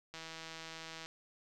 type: click train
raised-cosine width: 0.2 ms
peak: -29 dBFS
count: 150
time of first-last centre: 0.14-1.06 s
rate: 162 Hz
effects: none